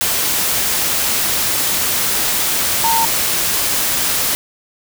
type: tone in noise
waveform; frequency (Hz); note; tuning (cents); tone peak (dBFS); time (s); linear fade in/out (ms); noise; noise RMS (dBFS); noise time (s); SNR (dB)
sine; 910; A#5; -42; -14; 2.84-3.05; 0; white; -17; 0.01-4.35; 0
effects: none